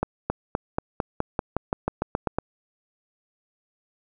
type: accelerating click train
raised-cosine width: 1 ms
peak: -9 dBFS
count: 14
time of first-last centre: 0.03-2.386 s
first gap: 270 ms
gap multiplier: 0.93
effects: none